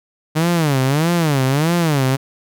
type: tone with vibrato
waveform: sawtooth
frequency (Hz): 150.6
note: D3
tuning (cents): +44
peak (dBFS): -10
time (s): 0.35-2.17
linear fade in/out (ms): 20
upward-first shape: sine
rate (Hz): 1.6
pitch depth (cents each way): 250
effects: none